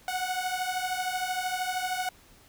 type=beating tone pair; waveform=sawtooth; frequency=731 / 744 Hz; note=F#5 / F#5; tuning=-21 / +9 cents; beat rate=13 Hz; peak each=-28 dBFS; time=0.08-2.09 s; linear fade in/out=2 ms; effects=pink hiss -57 dBFS RMS until 2.48 s